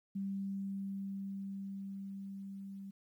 sine tone with level ramp, 196 Hz, G3, in tune, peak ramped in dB -35 to -44 dBFS, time 0.15-2.91 s, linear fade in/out 10 ms, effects 12-bit

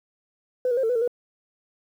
sine tone with pitch steps, 504 / 478.7 / 529 / 449.7 / 495.6 / 454.2 / 484.7 Hz, B4 / A#4 / C5 / A4 / B4 / A#4 / B4, +35 / +46 / +19 / +38 / +6 / -45 / -32 cents, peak -19 dBFS, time 0.65-1.077 s, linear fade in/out 2 ms, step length 61 ms, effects tanh soft clip ceiling -15 dBFS + 9-bit

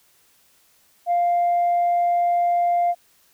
sine tone, 698.5 Hz, F5, in tune, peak -15 dBFS, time 1.06-2.95 s, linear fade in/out 50 ms, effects tanh soft clip ceiling -14 dBFS + white hiss -59 dBFS RMS until 3.33 s

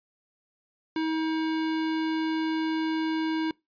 square tone, 318.6 Hz, D#4, 41 cents sharp, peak -26 dBFS, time 0.96-3.51 s, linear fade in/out 2 ms, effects noise-tail reverb RT60 0.2 s tail -23 dB re dry + resampled to 11025 Hz

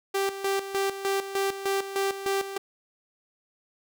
sawtooth tone with tremolo, 392 Hz, G4, in tune, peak -20 dBFS, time 0.14-2.58 s, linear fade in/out 10 ms, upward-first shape square, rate 3.3 Hz, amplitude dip 70%, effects none

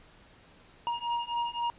square beating tone pair, 944 / 947.8 Hz, A#5 / A#5, +22 / +28 cents, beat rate 3.8 Hz, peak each -34 / -33 dBFS, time 0.87-1.7 s, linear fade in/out 0 ms, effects pink hiss -57 dBFS RMS until 1.78 s + resampled to 8000 Hz

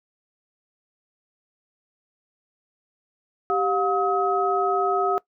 sine tone cluster, 390.7 / 716 / 1274 Hz, G4 / F5 / D#6, -6 / +43 / +41 cents, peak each -24 dBFS, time 3.5-5.18 s, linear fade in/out 0 ms, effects noise-tail reverb RT60 0.1 s tail -21 dB re dry

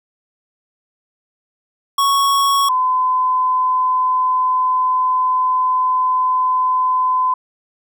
square / sine tone pair in turn, 1108.7 / 1017.7 Hz, C#6 / C6, 0 / -48 cents, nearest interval minor second, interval 148 cents, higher first, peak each -13 dBFS, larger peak neither, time 1.98-2.69 / 2.69-7.34 s, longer second, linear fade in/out 5 ms, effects none

